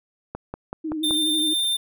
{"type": "click train", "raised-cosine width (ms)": 1, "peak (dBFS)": -16, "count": 5, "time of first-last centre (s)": [0.35, 1.109], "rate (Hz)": 5.27}
{"type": "tone with vibrato", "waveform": "sine", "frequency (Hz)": 311.1, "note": "D#4", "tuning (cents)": 0, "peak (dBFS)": -25, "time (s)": [0.84, 1.54], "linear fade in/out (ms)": 10, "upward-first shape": "sine", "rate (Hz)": 12, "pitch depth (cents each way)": 54}
{"type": "tone", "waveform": "square", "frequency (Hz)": 3596, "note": "A7", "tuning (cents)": 37, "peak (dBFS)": -21, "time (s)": [1.03, 1.77], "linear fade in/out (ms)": 10}
{"effects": []}